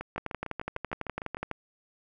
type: two click trains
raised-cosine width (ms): 0.5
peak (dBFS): -17 / -21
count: 17 / 10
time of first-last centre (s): 0.18-1.513 / 0.01-1.37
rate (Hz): 12 / 6.62
effects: none